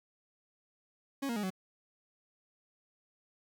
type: tone with pitch steps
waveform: 40% pulse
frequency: 275.5 / 234.4 / 207.8 / 187.5 Hz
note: C#4 / A#3 / G#3 / F#3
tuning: -11 / +10 / +1 / +23 cents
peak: -32 dBFS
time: 1.22-1.504 s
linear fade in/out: 10 ms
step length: 71 ms
effects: 11-bit